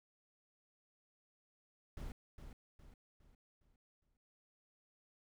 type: noise with echo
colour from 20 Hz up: brown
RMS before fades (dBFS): -45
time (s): 1.97-2.12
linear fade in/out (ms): 2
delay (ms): 410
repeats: 5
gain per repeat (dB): -7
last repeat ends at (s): 4.17
effects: none